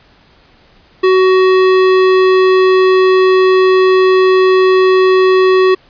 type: tone with hard clipping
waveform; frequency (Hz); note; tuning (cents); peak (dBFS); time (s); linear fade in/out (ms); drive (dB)
sine; 374.3; F#4; +20; -8; 1.03-5.75; 10; 17
effects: pink hiss -47 dBFS RMS until 5.89 s + resampled to 11025 Hz